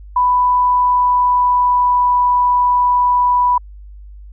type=tone with pitch glide; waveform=sine; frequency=992 to 985.7 Hz; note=B5 to B5; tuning=+7 to -4 cents; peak=-10 dBFS; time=0.16-3.58 s; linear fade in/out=5 ms; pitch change=-11 cents; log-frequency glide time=0.59-2.16 s; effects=added 50 Hz sine -33 dBFS peak until 4.32 s